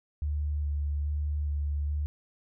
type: tone with vibrato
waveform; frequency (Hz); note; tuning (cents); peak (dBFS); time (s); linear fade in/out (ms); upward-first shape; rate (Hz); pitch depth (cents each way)
sine; 73.42; D2; 0; -27; 0.22-2.06; 0; square; 1.2; 14
effects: none